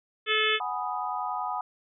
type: harmonic tone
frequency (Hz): 433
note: A4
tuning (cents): -28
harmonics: 1 / 3 / 4 / 5 / 6 / 7 / 8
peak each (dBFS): -30 / -30 / -30 / -30 / -30 / -30 / -30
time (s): 0.26-0.6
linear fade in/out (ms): 50
type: chord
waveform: sine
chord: G# minor seventh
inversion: third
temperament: equal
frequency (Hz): 740 / 830.6 / 987.8 / 1244.5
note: F#5 / G#5 / B5 / D#6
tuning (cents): 0 / 0 / 0 / 0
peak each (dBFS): -34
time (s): 0.6-1.61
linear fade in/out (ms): 2
effects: none